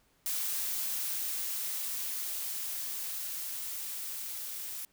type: noise with level ramp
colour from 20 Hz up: blue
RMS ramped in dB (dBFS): -33 to -40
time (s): 0.26-4.85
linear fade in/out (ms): 0
effects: pink hiss -69 dBFS RMS until 4.92 s